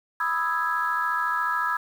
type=chord; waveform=sine; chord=E major seventh; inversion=second; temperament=equal; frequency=987.8 / 1244.5 / 1318.5 / 1661.2 Hz; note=B5 / D#6 / E6 / G#6; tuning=0 / 0 / 0 / 0 cents; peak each=-28 / -30 / -27 / -27 dBFS; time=0.2-1.77 s; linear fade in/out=5 ms; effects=tanh soft clip ceiling -13 dBFS + 8-bit